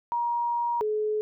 sine tone pair in turn, 948 / 426.8 Hz, A#5 / G#4, +29 / +47 cents, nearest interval octave + major second, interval 1382 cents, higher first, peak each -24 dBFS, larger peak neither, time 0.12-0.81 / 0.81-1.21 s, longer first, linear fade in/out 0 ms, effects none

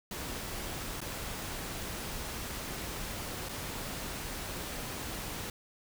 pink noise with dropouts, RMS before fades -39 dBFS, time 0.11-5.5 s, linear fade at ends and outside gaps 2 ms, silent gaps 1.005-1.015 / 3.488-3.492 s, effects none

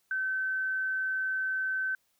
sine tone, 1534 Hz, G6, 38 cents flat, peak -28 dBFS, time 0.11-1.95 s, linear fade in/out 2 ms, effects white hiss -73 dBFS RMS until 2.19 s

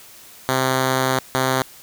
5% pulse tone bursts at uneven times, 130.81 Hz, C3, in tune, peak -6 dBFS, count 2, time 0.49-1.19 / 1.35-1.62 s, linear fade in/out 0 ms, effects white hiss -44 dBFS RMS until 1.82 s

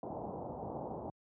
white low-pass noise, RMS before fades -42 dBFS, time 0.03-1.1 s, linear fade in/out 2 ms, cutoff 890 Hz, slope 48 dB/octave, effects high-pass 80 Hz 12 dB/octave

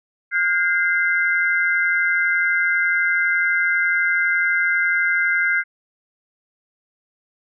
sine tone cluster, 1429 / 1601 / 2069 Hz, F6 / G6 / C7, +39 / +36 / -20 cents, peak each -22 / -20 / -20 dBFS, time 0.31-5.64 s, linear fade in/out 50 ms, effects none

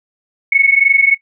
sine tone pair together, 2194 / 2217 Hz, C#7 / C#7, -18 / 0 cents, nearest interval unison, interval 18 cents, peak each -11 dBFS, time 0.52-1.15 s, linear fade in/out 5 ms, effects noise-tail reverb RT60 0.1 s tail -18 dB re dry

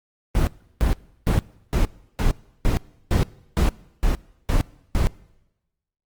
brown noise bursts, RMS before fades -18 dBFS, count 11, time 0.35-5.07 s, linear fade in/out 0 ms, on 120 ms, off 340 ms, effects noise-tail reverb RT60 1.0 s tail -23 dB re dry + Opus 24 kbps

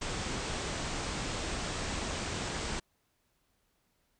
pink low-pass noise, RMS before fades -36 dBFS, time 0.01-2.8 s, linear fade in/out 10 ms, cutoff 8600 Hz, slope 96 dB/octave, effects pink hiss -75 dBFS RMS until 4.19 s

